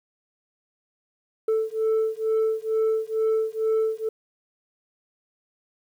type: beating tone pair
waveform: sine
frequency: 440 / 442.2 Hz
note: A4 / A4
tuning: 0 / +9 cents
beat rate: 2.2 Hz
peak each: -22 dBFS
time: 1.48-4.09 s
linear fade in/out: 5 ms
effects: tanh soft clip ceiling -18 dBFS + 9-bit